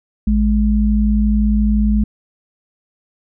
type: tone pair together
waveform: sine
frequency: 55.77 / 210 Hz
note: A1 / G#3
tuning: +24 / +19 cents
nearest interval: octave + major seventh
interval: 2295 cents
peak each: -14 dBFS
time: 0.27-2.04 s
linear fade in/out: 5 ms
effects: none

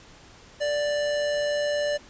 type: tone with amplitude modulation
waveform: square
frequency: 587.3 Hz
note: D5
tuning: in tune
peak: -23 dBFS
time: 0.6-1.98 s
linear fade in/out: 20 ms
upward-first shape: sine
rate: 138 Hz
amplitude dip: 25%
effects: pink hiss -50 dBFS RMS until 2.09 s + resampled to 16000 Hz

